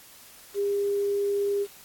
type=tone with quantisation; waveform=sine; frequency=403.4 Hz; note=G4; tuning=50 cents sharp; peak=-23 dBFS; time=0.54-1.67 s; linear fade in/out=50 ms; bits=8; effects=white hiss -50 dBFS RMS until 1.84 s + AAC 64 kbps